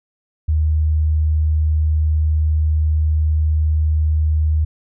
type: tone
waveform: sine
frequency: 77.4 Hz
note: D#2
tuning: 9 cents flat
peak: -13 dBFS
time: 0.48-4.65 s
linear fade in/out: 10 ms
effects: none